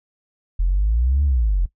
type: exponential two-way sweep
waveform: sine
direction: up then down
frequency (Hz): 41.2 to 73.6 to 41.2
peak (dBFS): -14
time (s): 0.59-1.66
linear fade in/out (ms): 10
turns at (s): 1.24
effects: noise-tail reverb RT60 0.1 s tail -18 dB re dry + tanh soft clip ceiling -11 dBFS